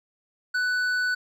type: tone with hard clipping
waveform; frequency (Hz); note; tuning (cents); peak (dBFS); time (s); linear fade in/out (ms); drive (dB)
sine; 1490; F#6; +12; -24; 0.54-1.15; 10; 7
effects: none